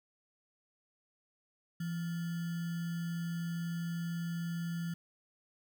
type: tone with sample-and-hold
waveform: sine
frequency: 168.9 Hz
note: E3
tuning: 42 cents sharp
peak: -34 dBFS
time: 1.8-4.94 s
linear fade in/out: 5 ms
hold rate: 1575 Hz
effects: none